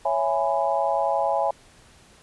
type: chord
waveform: sine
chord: C# minor seventh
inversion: none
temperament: just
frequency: 554.4 / 665.2 / 831.5 / 997.9 Hz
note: C#5 / E5 / G#5 / B5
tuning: 0 / +16 / +2 / +18 cents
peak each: -26 / -25 / -24 / -30 dBFS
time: 0.05-1.51 s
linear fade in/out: 5 ms
effects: pink hiss -53 dBFS RMS until 2.22 s + resampled to 24000 Hz